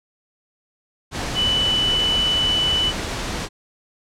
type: tone in noise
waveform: sine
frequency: 2981 Hz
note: F#7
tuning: 12 cents sharp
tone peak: -17 dBFS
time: 1.34-2.93 s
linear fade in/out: 50 ms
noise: pink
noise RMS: -26 dBFS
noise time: 1.11-3.49 s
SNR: +6 dB
effects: low-pass 7000 Hz 12 dB/octave